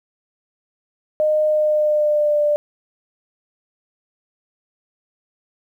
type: tone with pitch glide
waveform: sine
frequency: 613 to 592.1 Hz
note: D#5 to D5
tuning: -26 to +14 cents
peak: -14 dBFS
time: 1.2-2.56 s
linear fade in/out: 0 ms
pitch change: -60 cents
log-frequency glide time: 1.46-2.42 s
effects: 9-bit